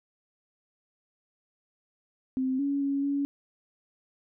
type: tone with pitch steps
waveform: sine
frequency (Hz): 260.6 / 280.9 / 278.2 / 281.8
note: C4 / C#4 / C#4 / C#4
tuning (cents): -7 / +23 / +6 / +29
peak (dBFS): -25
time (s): 2.37-3.25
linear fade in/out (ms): 0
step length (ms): 220
effects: none

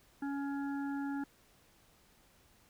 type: harmonic tone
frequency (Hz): 280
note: C#4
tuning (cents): +18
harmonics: 1 / 3 / 5 / 6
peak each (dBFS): -35 / -45 / -49 / -51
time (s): 0.22-1.24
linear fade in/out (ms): 5
effects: pink hiss -66 dBFS RMS until 2.69 s

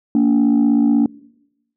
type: tone pair together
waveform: sine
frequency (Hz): 230.1 / 286.4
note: A#3 / D4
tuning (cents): -22 / -43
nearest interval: major third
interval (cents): 379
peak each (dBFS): -12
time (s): 0.15-1.06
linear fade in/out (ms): 2
effects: noise-tail reverb RT60 0.9 s tail -24 dB re dry + tanh soft clip ceiling -8 dBFS

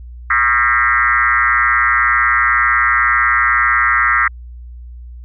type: tone with frequency modulation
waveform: sine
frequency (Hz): 1598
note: G6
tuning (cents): +33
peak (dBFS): -10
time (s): 0.3-4.28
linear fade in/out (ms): 5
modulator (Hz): 122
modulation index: 3.5
effects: added 60 Hz sine -30 dBFS peak until 5.24 s

